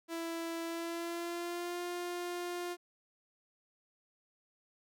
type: tone with pitch glide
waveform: sawtooth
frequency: 332.3 to 352.1 Hz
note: E4 to F4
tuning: +14 to +14 cents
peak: -33 dBFS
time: 0.08-2.77 s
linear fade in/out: 50 ms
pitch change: +100 cents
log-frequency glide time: 0.64-1.81 s
effects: none